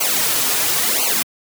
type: noise with flanger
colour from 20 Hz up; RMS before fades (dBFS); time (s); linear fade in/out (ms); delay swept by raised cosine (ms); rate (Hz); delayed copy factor
white; -18; 0-1.23; 10; 0.55 to 6.05; 0.97; -1
effects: high-pass 150 Hz 12 dB/octave